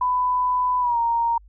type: tone with pitch glide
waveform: sine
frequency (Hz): 998 to 931.2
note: B5 to A#5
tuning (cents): +18 to -2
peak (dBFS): -18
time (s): 0.01-1.38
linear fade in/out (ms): 5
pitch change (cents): -120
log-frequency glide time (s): 0.8-0.98
effects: added 50 Hz sine -46 dBFS peak until 1.48 s